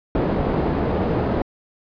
white low-pass noise, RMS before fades -21 dBFS, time 0.15-1.42 s, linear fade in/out 2 ms, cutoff 480 Hz, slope 12 dB/octave, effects resampled to 11025 Hz

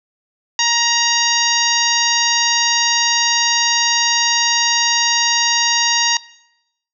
harmonic tone, 940 Hz, A#5, 14 cents sharp, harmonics 1 / 2 / 3 / 4 / 5 / 6 / 7, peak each -21 / -21 / -21 / -21 / -21 / -21 / -21 dBFS, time 0.59-6.17 s, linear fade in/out 2 ms, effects noise-tail reverb RT60 0.8 s tail -20 dB re dry

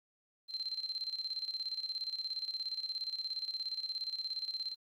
sine tone with tremolo, 4123 Hz, C8, 26 cents flat, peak -34 dBFS, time 0.48-4.76 s, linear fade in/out 50 ms, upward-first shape square, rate 17 Hz, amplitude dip 70%, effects 12-bit

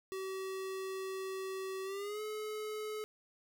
square tone with pitch glide, 381.4 to 428.1 Hz, G4 to A4, -47 to -47 cents, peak -39 dBFS, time 0.12-3.04 s, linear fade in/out 0 ms, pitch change +200 cents, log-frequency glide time 1.84-2.21 s, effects none

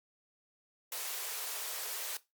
white high-pass noise, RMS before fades -39 dBFS, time 0.92-2.17 s, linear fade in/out 2 ms, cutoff 390 Hz, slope 96 dB/octave, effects noise-tail reverb RT60 0.2 s tail -17 dB re dry + Opus 48 kbps

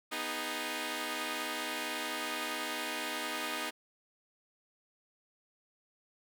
5% pulse chord, G# minor, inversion first, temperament equal with one note detuned, 246.9 / 311.1 / 411.2 Hz, B3 / D#4 / G#4, 0 / 0 / -17 cents, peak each -29 / -26 / -30 dBFS, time 0.11-3.71 s, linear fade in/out 20 ms, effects none

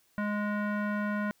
square tone with low-pass filter, 207.7 Hz, G#3, in tune, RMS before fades -31 dBFS, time 0.18-1.31 s, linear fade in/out 0 ms, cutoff 1600 Hz, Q 3.2, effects white hiss -68 dBFS RMS until 1.4 s

